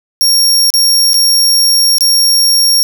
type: tone with dropouts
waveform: sawtooth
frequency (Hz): 5560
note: F8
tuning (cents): -9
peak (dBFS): -4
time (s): 0.21-2.83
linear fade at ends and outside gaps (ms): 0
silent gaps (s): 0.703-0.739 / 1.133-1.142 / 1.983-2.008
effects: none